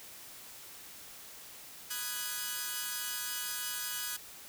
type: chord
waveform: 5% pulse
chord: G# minor seventh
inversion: first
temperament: equal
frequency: 987.8 / 1244.5 / 1480 / 1661.2 Hz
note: B5 / D#6 / F#6 / G#6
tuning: 0 / 0 / 0 / 0 cents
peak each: -34 / -32 / -28 / -28 dBFS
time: 1.9-4.17 s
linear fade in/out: 10 ms
effects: white hiss -50 dBFS RMS until 4.48 s